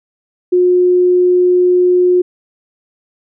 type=tone; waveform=sine; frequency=360 Hz; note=F#4; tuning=47 cents flat; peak=-7 dBFS; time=0.52-2.22 s; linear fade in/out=10 ms; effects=none